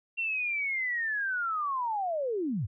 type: linear sweep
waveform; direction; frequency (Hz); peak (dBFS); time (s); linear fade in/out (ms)
sine; down; 2742 to 80.8; -28; 0.17-2.67; 20
effects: none